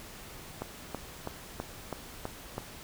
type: click train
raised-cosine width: 1 ms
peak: -20 dBFS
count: 7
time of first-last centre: 0.62-2.581 s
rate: 3.06 Hz
effects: pink hiss -47 dBFS RMS until 2.83 s